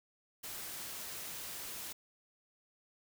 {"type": "noise", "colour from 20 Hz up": "white", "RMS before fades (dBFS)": -44, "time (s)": [0.43, 1.93], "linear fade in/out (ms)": 10, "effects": []}